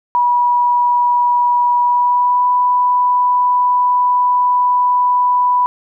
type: tone with pitch glide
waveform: sine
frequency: 972 to 989 Hz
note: B5 to B5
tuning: -28 to +2 cents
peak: -10 dBFS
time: 0.15-5.66 s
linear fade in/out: 0 ms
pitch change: +30 cents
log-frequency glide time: 1.81-2.47 s
effects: none